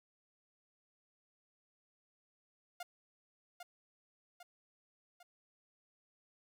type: tone with echo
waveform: sawtooth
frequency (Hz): 707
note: F5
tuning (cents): +21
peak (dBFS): -38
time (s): 2.8-2.83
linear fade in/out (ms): 5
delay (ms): 800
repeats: 3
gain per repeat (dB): -5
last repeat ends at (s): 5.23
effects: none